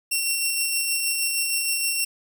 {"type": "tone with tremolo", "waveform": "10% pulse", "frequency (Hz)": 2726, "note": "F7", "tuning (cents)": -43, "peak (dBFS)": -12, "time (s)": [0.11, 2.05], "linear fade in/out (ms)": 10, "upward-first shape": "sine", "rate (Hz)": 6.4, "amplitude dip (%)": 30, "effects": []}